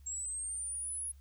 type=linear sweep; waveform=sine; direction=up; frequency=7490 to 10548 Hz; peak=-36 dBFS; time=0.06-1.12 s; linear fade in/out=10 ms; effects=added 69 Hz sine -53 dBFS peak until 1.2 s + white hiss -72 dBFS RMS until 1.2 s